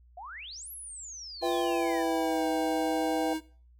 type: exponential two-way sweep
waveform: sine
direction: up then down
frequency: 670 to 11750 to 1732 Hz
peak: -40 dBFS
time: 0.17-2.03 s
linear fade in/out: 5 ms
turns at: 0.71 s
type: tone with pitch glide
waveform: square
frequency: 346.2 to 315.6 Hz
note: F4 to D#4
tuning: -15 to +25 cents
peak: -30 dBFS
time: 1.41-3.41 s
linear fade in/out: 50 ms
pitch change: -160 cents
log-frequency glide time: 1.62-2.46 s
type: chord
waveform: sine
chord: E minor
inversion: second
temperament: equal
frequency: 493.9 / 659.3 / 784 Hz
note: B4 / E5 / G5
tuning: 0 / 0 / 0 cents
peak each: -32 dBFS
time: 1.42-3.34 s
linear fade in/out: 10 ms
effects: noise-tail reverb RT60 0.4 s tail -19 dB re dry + added 60 Hz sine -55 dBFS peak until 3.79 s